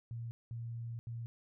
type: tone bursts at uneven times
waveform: sine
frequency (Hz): 116.54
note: A#2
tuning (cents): 0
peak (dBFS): -39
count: 3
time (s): 0.11-0.31 / 0.51-0.99 / 1.07-1.26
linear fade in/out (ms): 0
effects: none